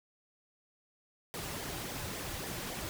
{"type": "noise with flanger", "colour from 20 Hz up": "pink", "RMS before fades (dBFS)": -40, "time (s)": [1.34, 2.89], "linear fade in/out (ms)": 0, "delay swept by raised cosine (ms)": [0.72, 4.52], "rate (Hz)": 3.6, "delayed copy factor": -0.65, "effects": []}